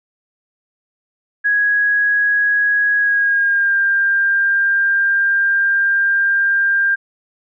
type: tone with pitch glide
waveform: sine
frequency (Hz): 1661.2 to 1595.4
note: G#6 to G6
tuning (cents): 0 to +30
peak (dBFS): -12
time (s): 1.44-6.96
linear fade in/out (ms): 20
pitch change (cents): -70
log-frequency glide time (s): 2.97-3.77
effects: none